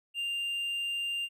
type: tone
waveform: triangle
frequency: 2793 Hz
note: F7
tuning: 1 cent flat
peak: -29 dBFS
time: 0.14-1.29 s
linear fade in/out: 50 ms
effects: none